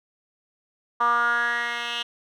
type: tone with band-pass filter sweep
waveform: 10% pulse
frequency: 237.5 Hz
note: A#3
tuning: 33 cents sharp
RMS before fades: -24 dBFS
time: 1-2.03 s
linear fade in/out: 10 ms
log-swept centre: 1100 to 2900 Hz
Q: 5.6
effects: none